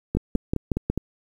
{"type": "two click trains", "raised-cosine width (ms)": 3, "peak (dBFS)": [-11, -9], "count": [5, 5], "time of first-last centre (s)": [[0.15, 0.976], [0.17, 0.9]], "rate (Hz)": [4.84, 5.48], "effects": ["8-bit"]}